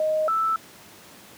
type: tone pair in turn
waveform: sine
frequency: 622.3 / 1318.6 Hz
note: D#5 / E6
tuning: 0 / 0 cents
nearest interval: octave + minor second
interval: 1300 cents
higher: second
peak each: -20 dBFS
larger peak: neither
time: 0-0.28 / 0.28-0.56 s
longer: neither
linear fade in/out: 2 ms
effects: pink hiss -47 dBFS RMS until 1.37 s + high-pass 150 Hz 12 dB/octave